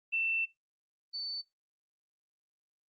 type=tone pair in turn; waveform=sine; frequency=2678 / 4514 Hz; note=E7 / C#8; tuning=+27 / +31 cents; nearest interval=major sixth; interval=904 cents; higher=second; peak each=-28 / -35 dBFS; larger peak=first; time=0.12-0.46 / 1.13-1.42 s; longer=first; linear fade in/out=20 ms; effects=noise-tail reverb RT60 0.2 s tail -23 dB re dry + Opus 24 kbps